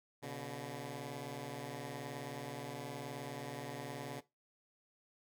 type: beating tone pair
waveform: 10% pulse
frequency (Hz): 123.8 / 142.8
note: B2 / D3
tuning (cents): +5 / -48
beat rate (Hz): 19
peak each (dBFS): -38 / -36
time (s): 0.22-4.21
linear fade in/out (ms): 20
effects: noise-tail reverb RT60 0.2 s tail -17 dB re dry